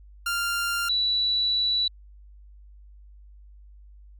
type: tone pair in turn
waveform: sawtooth / sine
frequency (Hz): 1394 / 3943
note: F6 / B7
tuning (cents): -4 / -4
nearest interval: octave + tritone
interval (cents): 1800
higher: second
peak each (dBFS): -21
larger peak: neither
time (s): 0.26-0.89 / 0.89-1.88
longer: second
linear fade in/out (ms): 5
effects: added 50 Hz sine -46 dBFS peak until 4.19 s